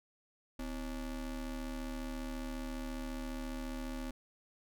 square ring-modulated tone, 146.3 Hz, D3, 6 cents flat, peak -36 dBFS, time 0.59-4.11 s, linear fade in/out 5 ms, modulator 109 Hz, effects none

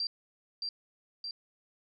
sine tone with echo, 4716 Hz, D8, 6 cents sharp, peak -30 dBFS, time 0-0.07 s, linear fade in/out 2 ms, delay 620 ms, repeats 2, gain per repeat -3 dB, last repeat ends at 1.31 s, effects none

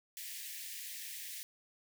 white high-pass noise, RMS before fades -45 dBFS, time 0.17-1.43 s, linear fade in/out 0 ms, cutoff 1700 Hz, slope 96 dB/octave, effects none

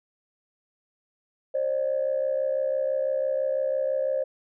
sine tone pair together, 534 / 600 Hz, C5 / D5, +35 / +37 cents, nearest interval major second, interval 202 cents, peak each -24 / -27 dBFS, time 1.54-4.24 s, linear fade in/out 10 ms, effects tanh soft clip ceiling -16 dBFS

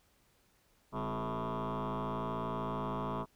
sine tone with frequency modulation, 424 Hz, G#4, 36 cents sharp, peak -31 dBFS, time 0.92-3.26 s, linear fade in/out 50 ms, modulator 113 Hz, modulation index 6.7, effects tanh soft clip ceiling -33 dBFS + pink hiss -70 dBFS RMS until 3.35 s

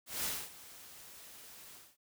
white noise with ADSR envelope, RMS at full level -35 dBFS, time 0.06-1.97 s, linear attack 180 ms, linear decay 250 ms, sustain -18 dB, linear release 230 ms, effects none

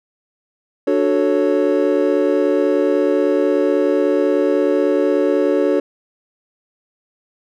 triangle chord, D major seventh, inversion none, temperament equal, 293.7 / 370 / 440 / 554.4 Hz, D4 / F#4 / A4 / C#5, 0 / 0 / 0 / 0 cents, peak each -17 dBFS, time 0.87-5.8 s, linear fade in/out 5 ms, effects none

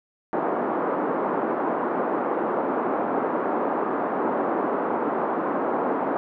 pink band-pass noise, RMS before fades -25 dBFS, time 0.33-6.17 s, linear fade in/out 0 ms, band 260 to 1200 Hz, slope 24 dB/octave, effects none

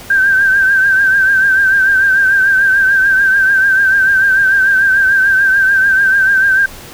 sine tone with vibrato, 1568 Hz, G6, in tune, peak -7 dBFS, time 0.1-6.66 s, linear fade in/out 5 ms, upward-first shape triangle, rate 6.8 Hz, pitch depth 61 cents each way, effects pink hiss -33 dBFS RMS until 6.93 s

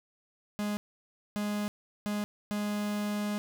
45% pulse tone bursts at uneven times, 207.7 Hz, G#3, in tune, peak -30 dBFS, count 4, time 0.59-0.77 / 1.36-1.68 / 2.06-2.24 / 2.51-3.38 s, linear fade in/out 0 ms, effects none

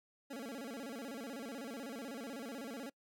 25% pulse tone with vibrato, 251.3 Hz, B3, 30 cents sharp, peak -39 dBFS, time 0.3-2.9 s, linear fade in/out 10 ms, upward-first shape square, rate 16 Hz, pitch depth 180 cents each way, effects noise-tail reverb RT60 0.1 s tail -25 dB re dry

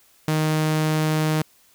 sawtooth tone, 155.56 Hz, D#3, in tune, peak -15 dBFS, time 0.28-1.42 s, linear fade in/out 2 ms, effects white hiss -57 dBFS RMS until 1.74 s

